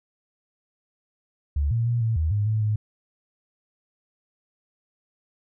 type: tone with pitch steps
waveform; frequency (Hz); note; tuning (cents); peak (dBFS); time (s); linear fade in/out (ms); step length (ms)
sine; 72 / 115.7 / 118.9 / 113 / 79.2 / 103.7 / 108.9 / 106.7; D2 / A#2 / A#2 / A2 / D#2 / G#2 / A2 / G#2; -34 / -13 / +35 / +47 / +31 / -2 / -17 / +47; -20; 1.56-2.76; 5; 150
effects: none